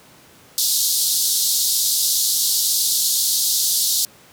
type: band-pass noise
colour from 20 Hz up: pink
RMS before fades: -19 dBFS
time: 0.58-4.05 s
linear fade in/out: 0 ms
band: 3800 to 16000 Hz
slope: 48 dB/octave
effects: pink hiss -48 dBFS RMS until 4.32 s + high-pass 100 Hz 12 dB/octave